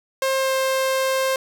sawtooth tone with pitch glide, 532 to 528.6 Hz, C5 to C5, +29 to +18 cents, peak -15 dBFS, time 0.22-1.36 s, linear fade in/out 2 ms, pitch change -11 cents, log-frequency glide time 0.38-0.54 s, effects none

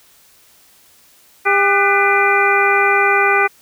harmonic tone with a mistuned harmonic, 400 Hz, G4, 35 cents sharp, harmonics 1 / 2 / 3 / 4 / 5 / 6, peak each -18 / -18 / -18 / -18 / -18 / -18 dBFS, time 1.45-3.48 s, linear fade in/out 20 ms, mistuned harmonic 4, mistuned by -110 cents, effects white hiss -50 dBFS RMS until 3.61 s

